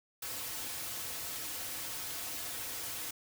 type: noise with comb filter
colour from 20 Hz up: white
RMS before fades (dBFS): -40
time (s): 0.22-3.11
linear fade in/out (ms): 5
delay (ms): 5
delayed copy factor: -0.6
effects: none